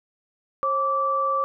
sine tone pair together, 539 / 1162.1 Hz, C#5 / D6, -49 / -19 cents, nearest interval octave + minor second, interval 1330 cents, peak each -27 / -21 dBFS, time 0.63-1.44 s, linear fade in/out 0 ms, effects none

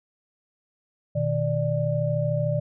sine tone cluster, 120.5 / 153.9 / 589 Hz, B2 / D#3 / D5, -42 / -19 / +5 cents, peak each -26 dBFS, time 1.15-2.6 s, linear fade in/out 10 ms, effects none

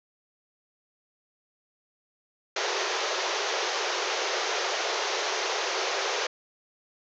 pink band-pass noise, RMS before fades -29 dBFS, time 2.56-6.27 s, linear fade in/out 5 ms, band 360 to 6600 Hz, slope 96 dB/octave, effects none

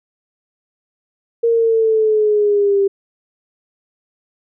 sine linear sweep, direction down, 466.2 to 392.6 Hz, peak -11 dBFS, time 1.43-2.88 s, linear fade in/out 10 ms, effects none

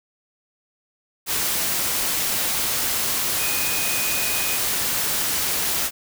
sine tone in noise, 2489 Hz, D#7, in tune, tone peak -29 dBFS, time 3.37-4.59 s, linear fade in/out 50 ms, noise white, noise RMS -23 dBFS, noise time 1.26-5.91 s, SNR -9 dB, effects none

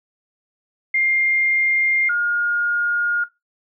sine tone pair in turn, 2112 / 1424.7 Hz, C7 / F6, +16 / +34 cents, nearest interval perfect fifth, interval 682 cents, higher first, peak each -16 / -16 dBFS, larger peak neither, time 0.94-2.09 / 2.09-3.24 s, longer neither, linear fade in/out 5 ms, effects noise-tail reverb RT60 0.2 s tail -18 dB re dry

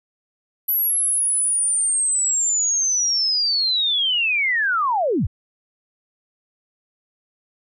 sine linear sweep, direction down, 11820 to 49.31 Hz, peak -17 dBFS, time 0.68-5.27 s, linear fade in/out 10 ms, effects none

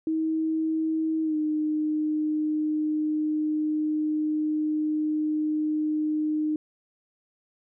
sine tone with pitch glide, 318.3 to 306.4 Hz, D#4 to D#4, +39 to -27 cents, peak -23 dBFS, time 0.07-6.56 s, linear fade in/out 2 ms, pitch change -66 cents, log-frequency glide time 1.23-1.36 s, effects none

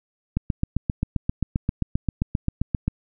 click train, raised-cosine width 5 ms, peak -9 dBFS, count 20, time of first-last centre 0.37-2.88 s, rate 7.57 Hz, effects none

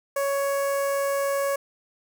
sawtooth tone with notch filter, 557 Hz, C#5, 8 cents sharp, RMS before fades -25 dBFS, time 0.16-1.56 s, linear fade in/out 5 ms, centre 3600 Hz, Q 0.62, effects none

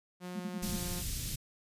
sawtooth tone with pitch glide, 179.7 to 177.53 Hz, F3 to F3, +50 to +29 cents, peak -36 dBFS, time 0.2-1.04 s, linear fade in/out 50 ms, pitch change -21 cents, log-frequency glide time 0.49-0.81 s
sine tone bursts, 207.7 Hz, G#3, in tune, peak -35 dBFS, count 5, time 0.35-0.77 s, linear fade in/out 10 ms, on 52 ms, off 40 ms
pink band-stop noise, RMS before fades -37 dBFS, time 0.62-1.36 s, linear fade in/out 10 ms, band 160 to 4200 Hz, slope 12 dB/octave
effects resampled to 32000 Hz

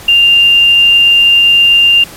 sine tone with quantisation, 2794 Hz, F7, in tune, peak -3 dBFS, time 0.08-2.04 s, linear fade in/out 5 ms, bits 5, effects pink hiss -31 dBFS RMS until 2.16 s + MP3 64 kbps

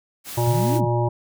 white noise, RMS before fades -34 dBFS, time 0.24-0.81 s, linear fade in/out 50 ms
harmonic tone, 119.1 Hz, A#2, 38 cents sharp, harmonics 1 / 3 / 5 / 7 / 8, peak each -20 / -25 / -27 / -28 / -29 dBFS, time 0.37-1.09 s, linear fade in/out 10 ms
sine exponential two-way sweep, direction up then down, 110 to 349.2 to 114.4 Hz, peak -23 dBFS, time 0.47-0.87 s, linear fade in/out 5 ms, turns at 0.78 s
effects none

